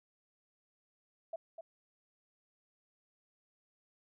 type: tone with echo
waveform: sine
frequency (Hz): 659.3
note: E5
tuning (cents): 0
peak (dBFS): -37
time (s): 1.33-1.36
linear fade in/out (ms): 5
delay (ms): 250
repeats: 1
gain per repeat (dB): -7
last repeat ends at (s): 1.61
effects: none